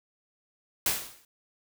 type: noise with exponential decay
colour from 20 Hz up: white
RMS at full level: -23 dBFS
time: 0.86-1.25 s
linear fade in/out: 2 ms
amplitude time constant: 83 ms
effects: none